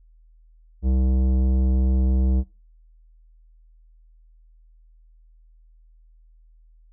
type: tone with tanh clipping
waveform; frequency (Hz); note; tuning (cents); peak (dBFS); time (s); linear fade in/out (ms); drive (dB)
sine; 64.5; C2; -24; -19; 0.82-2.44; 50; 14
effects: noise-tail reverb RT60 0.3 s tail -21 dB re dry + added 40 Hz sine -50 dBFS peak until 6.92 s